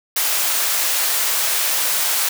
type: high-pass noise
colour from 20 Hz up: white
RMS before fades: -19 dBFS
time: 0.16-2.29 s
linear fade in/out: 5 ms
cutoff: 610 Hz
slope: 12 dB/octave
effects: none